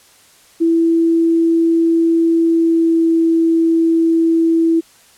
sine tone with pitch glide, 331.2 to 329.1 Hz, E4 to E4, +8 to -3 cents, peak -10 dBFS, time 0.6-4.81 s, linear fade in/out 20 ms, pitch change -11 cents, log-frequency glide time 2.44-3.08 s, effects white hiss -48 dBFS RMS until 5.17 s + low-pass 11000 Hz 12 dB/octave

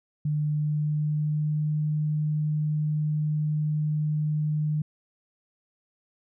sine tone with pitch glide, 150 to 151.92 Hz, D3 to D#3, +37 to -41 cents, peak -23 dBFS, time 0.25-4.82 s, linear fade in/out 5 ms, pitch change +22 cents, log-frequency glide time 0.52-1.74 s, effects none

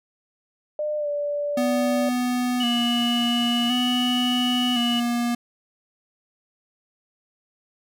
sine tone with pitch glide, 602 to 582.2 Hz, D5 to D5, +43 to -15 cents, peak -23 dBFS, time 0.79-2.09 s, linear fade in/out 2 ms, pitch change -58 cents, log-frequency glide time 0.98-1.08 s
square tone with vibrato, 243.1 Hz, B3, 27 cents flat, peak -22 dBFS, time 1.57-5.35 s, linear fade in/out 5 ms, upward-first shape square, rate 0.47 Hz, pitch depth 32 cents each way
sine tone, 2941 Hz, F#7, 11 cents flat, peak -24 dBFS, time 2.6-5 s, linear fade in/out 5 ms
effects none

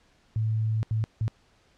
sine tone bursts at uneven times, 110 Hz, A2, in tune, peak -23 dBFS, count 3, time 0.36-0.83 / 0.91-1.04 / 1.21-1.28 s, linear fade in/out 0 ms, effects pink hiss -63 dBFS RMS until 1.77 s + low-pass 6000 Hz 12 dB/octave

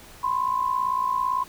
sine tone pair together, 1006 / 1063.9 Hz, B5 / C6, +32 / +29 cents, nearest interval minor second, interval 97 cents, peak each -24 / -25 dBFS, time 0.23-1.44 s, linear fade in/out 10 ms, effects pink hiss -47 dBFS RMS until 1.48 s

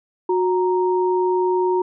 sine tone pair together, 365.5 / 932.3 Hz, F#4 / A#5, -21 / 0 cents, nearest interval octave + major third, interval 1621 cents, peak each -17 / -22 dBFS, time 0.29-1.82 s, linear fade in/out 5 ms, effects none

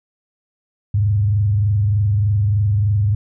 sine tone with frequency modulation, 102.6 Hz, G#2, 21 cents flat, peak -13 dBFS, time 0.94-3.15 s, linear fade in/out 5 ms, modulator 23.3 Hz, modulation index 0.41, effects none

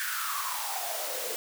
white noise with high-pass filter sweep, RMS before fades -33 dBFS, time 0-1.36 s, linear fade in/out 0 ms, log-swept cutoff 1600 to 440 Hz, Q 8, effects none

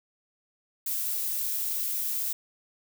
violet noise, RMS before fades -30 dBFS, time 0.86-2.33 s, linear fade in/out 5 ms, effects none

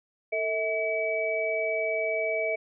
sine tone cluster, 446.3 / 645 / 2285 Hz, A4 / E5 / D7, +25 / -38 / -48 cents, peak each -32 / -28 / -30 dBFS, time 0.32-2.56 s, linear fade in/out 10 ms, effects none

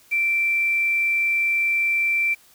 sine tone with quantisation, 2345 Hz, D7, 3 cents flat, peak -18 dBFS, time 0.11-2.35 s, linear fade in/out 20 ms, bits 7, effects white hiss -54 dBFS RMS until 2.54 s

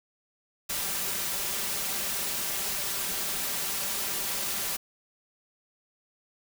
white noise with comb filter, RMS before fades -31 dBFS, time 0.69-4.77 s, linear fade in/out 10 ms, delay 5.1 ms, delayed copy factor +0.5, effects none

